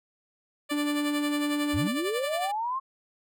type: tone with tremolo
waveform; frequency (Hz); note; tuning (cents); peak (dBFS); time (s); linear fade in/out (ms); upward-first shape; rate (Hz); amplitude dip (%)
10% pulse; 587.3; D5; 0; -21; 0.69-2.52; 20; sine; 11; 65
type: tone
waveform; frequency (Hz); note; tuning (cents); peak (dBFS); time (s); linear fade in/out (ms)
triangle; 293.4; D4; -2; -24; 0.71-1.88; 10
type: linear sweep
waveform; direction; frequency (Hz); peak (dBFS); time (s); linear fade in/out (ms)
sine; up; 62.5 to 1088; -27; 1.73-2.8; 20
effects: none